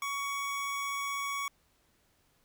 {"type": "tone", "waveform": "25% pulse", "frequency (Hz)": 1121, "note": "C#6", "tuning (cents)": 19, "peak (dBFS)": -29, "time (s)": [0.02, 1.48], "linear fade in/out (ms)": 2, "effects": ["pink hiss -70 dBFS RMS until 2.44 s"]}